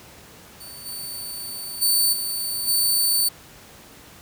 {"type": "tone with level steps", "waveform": "10% pulse", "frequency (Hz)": 4527, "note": "C#8", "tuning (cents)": 36, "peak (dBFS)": [-31, -24, -10, -18, -11], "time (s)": [0.6, 3.29], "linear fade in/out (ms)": 10, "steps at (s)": [0.85, 1.81, 2.12, 2.67], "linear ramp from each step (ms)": 20, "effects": ["pink hiss -46 dBFS RMS until 4.21 s", "high-pass 60 Hz 12 dB/octave"]}